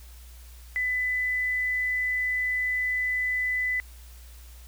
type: tone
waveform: sine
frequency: 2000 Hz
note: B6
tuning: 21 cents sharp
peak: -24 dBFS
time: 0.76-3.8 s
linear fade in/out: 0 ms
effects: added 60 Hz sine -44 dBFS peak until 4.67 s + white hiss -54 dBFS RMS until 4.67 s